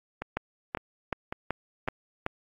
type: two click trains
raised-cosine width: 0.5 ms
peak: -18 / -13 dBFS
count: 4 / 6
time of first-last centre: 0.22-1.877 / 0.37-2.264 s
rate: 1.81 / 2.64 Hz
effects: AAC 64 kbps